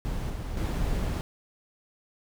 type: noise with level steps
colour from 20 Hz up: brown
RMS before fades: -31 / -34 / -28 dBFS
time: 0.05-1.21 s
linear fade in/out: 0 ms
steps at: 0.3 / 0.57 s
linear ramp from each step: 2 ms
effects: none